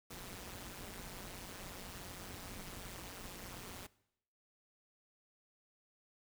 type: noise with amplitude modulation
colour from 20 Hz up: pink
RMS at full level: -45 dBFS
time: 0.1-3.87 s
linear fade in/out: 10 ms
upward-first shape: sine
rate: 184 Hz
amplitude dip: 85%
effects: noise-tail reverb RT60 0.8 s tail -21 dB re dry